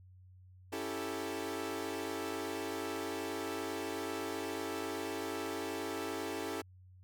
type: chord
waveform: sawtooth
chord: A dominant seventh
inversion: first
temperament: equal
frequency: 277.2 / 329.6 / 392 / 440 Hz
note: C#4 / E4 / G4 / A4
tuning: 0 / 0 / 0 / 0 cents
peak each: -40 / -38 / -39 / -38 dBFS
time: 0.72-6.62 s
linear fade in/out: 10 ms
effects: added 92 Hz sine -55 dBFS peak until 7.03 s